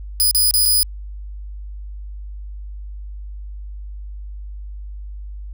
5% pulse tone with dropouts, 4978 Hz, D#8, in tune, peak -6 dBFS, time 0.2-0.83 s, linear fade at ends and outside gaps 0 ms, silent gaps 0.311-0.348 / 0.509-0.539 / 0.654-0.659 s, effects added 50 Hz sine -29 dBFS peak until 5.53 s

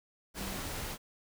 sine tone in noise, 194.6 Hz, G3, 12 cents flat, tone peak -42 dBFS, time 0.35-0.61 s, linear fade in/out 50 ms, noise pink, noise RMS -39 dBFS, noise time 0.34-0.98 s, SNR -6 dB, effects none

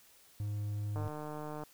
triangle tone, 103.83 Hz, G#2, in tune, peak -32 dBFS, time 0.4-1.08 s, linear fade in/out 0 ms
click train, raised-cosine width 1 ms, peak -29 dBFS, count 103, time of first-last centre 0.96-1.635 s, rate 151 Hz
effects white hiss -62 dBFS RMS until 1.73 s

